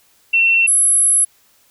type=tone pair in turn; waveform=sine; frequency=2707 / 10849 Hz; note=E7 / E9; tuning=+45 / +49 cents; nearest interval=2 octaves; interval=2404 cents; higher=second; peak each=-10 dBFS; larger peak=neither; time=0.33-0.67 / 0.67-1.25 s; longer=second; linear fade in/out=10 ms; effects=white hiss -55 dBFS RMS until 1.7 s